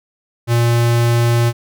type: tone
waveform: square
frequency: 118.1 Hz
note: A#2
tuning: 23 cents sharp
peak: -12 dBFS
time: 0.47-1.53 s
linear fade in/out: 50 ms
effects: none